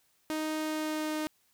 sawtooth tone with pitch glide, 311.1 to 308.1 Hz, D#4 to D#4, 0 to -17 cents, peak -27 dBFS, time 0.3-1.27 s, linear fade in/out 0 ms, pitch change -17 cents, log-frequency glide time 0.57-1.16 s, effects white hiss -70 dBFS RMS until 1.53 s

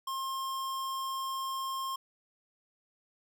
square tone, 1066 Hz, C6, 32 cents sharp, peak -34 dBFS, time 0.07-1.96 s, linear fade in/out 5 ms, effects none

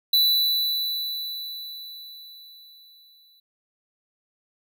square tone with exponential decay, 3971 Hz, B7, 9 cents sharp, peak -16 dBFS, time 0.13-3.4 s, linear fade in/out 5 ms, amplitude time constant 710 ms, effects none

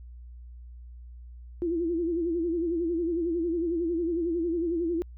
sine tone with vibrato, 337.7 Hz, E4, 42 cents sharp, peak -25 dBFS, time 1.62-5.02 s, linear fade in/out 0 ms, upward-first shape sine, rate 11 Hz, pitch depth 86 cents each way, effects added 60 Hz sine -42 dBFS peak until 5.17 s

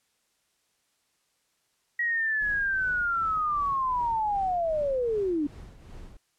sine linear sweep, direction down, 1915 to 280.6 Hz, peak -24 dBFS, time 1.99-5.47 s, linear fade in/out 5 ms
brown noise with tremolo, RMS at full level -42 dBFS, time 2.41-6.17 s, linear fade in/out 2 ms, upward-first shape triangle, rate 2.6 Hz, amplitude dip 65%
effects white hiss -72 dBFS RMS until 6.38 s + low-pass 10000 Hz 12 dB/octave

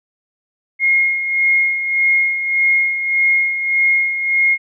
sine tone with tremolo, 2147 Hz, C7, 44 cents sharp, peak -10 dBFS, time 0.79-4.58 s, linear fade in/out 50 ms, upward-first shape sine, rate 1.7 Hz, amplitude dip 60%, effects none

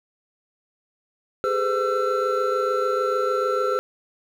triangle tone cluster, 405.5 / 432.2 / 508 / 1342 Hz, G#4 / A4 / B4 / E6, -41 / -31 / +49 / +31 cents, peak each -24 / -29 / -22 / -23 dBFS, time 1.44-3.79 s, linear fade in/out 0 ms, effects 9-bit

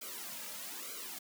white noise with flanger, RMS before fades -44 dBFS, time 0.01-1.19 s, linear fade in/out 10 ms, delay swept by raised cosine 1.1 to 2.8 ms, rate 1.1 Hz, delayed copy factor -1, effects high-pass 200 Hz 12 dB/octave

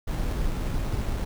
brown noise with sample-and-hold, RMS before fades -27 dBFS, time 0.07-1.25 s, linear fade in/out 10 ms, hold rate 4900 Hz, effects none

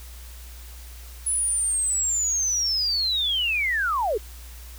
sine linear sweep, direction down, 10200 to 371.8 Hz, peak -21 dBFS, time 1.26-4.18 s, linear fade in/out 10 ms, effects added 60 Hz sine -39 dBFS peak until 4.78 s + white hiss -47 dBFS RMS until 4.78 s

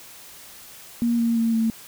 sine tone with pitch steps, 235.4 / 231.9 / 228.4 / 225 Hz, A#3 / A#3 / A#3 / A3, +17 / -9 / -35 / +39 cents, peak -18 dBFS, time 1.02-1.7 s, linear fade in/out 0 ms, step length 170 ms, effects white hiss -44 dBFS RMS until 1.87 s

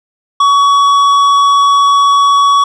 sine tone with tanh clipping, 1127 Hz, C#6, 28 cents sharp, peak -7 dBFS, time 0.4-2.64 s, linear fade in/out 5 ms, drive 10 dB, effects none

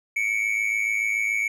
triangle tone pair together, 2200 / 2307 Hz, C#7 / D7, -14 / -31 cents, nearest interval minor second, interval 83 cents, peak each -23 dBFS, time 0.16-1.48 s, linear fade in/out 5 ms, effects none

